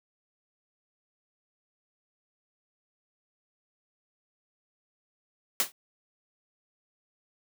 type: noise with exponential decay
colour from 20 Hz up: white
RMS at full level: -21 dBFS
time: 5.6-5.72 s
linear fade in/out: 1 ms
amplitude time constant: 26 ms
effects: high-pass 200 Hz 12 dB/octave